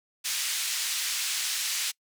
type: band-pass noise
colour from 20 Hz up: white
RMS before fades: -30 dBFS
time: 0.24-1.92 s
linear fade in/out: 20 ms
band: 2100 to 7800 Hz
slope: 12 dB/octave
effects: noise-tail reverb RT60 0.1 s tail -25 dB re dry